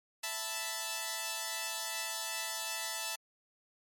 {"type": "chord", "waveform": "5% pulse", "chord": "E suspended fourth", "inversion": "none", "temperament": "equal", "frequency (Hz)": [659.3, 880, 987.8], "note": ["E5", "A5", "B5"], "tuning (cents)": [0, 0, 0], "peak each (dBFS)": [-30, -26, -31], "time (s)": [0.23, 3.16], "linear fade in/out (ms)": 10, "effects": ["MP3 96 kbps"]}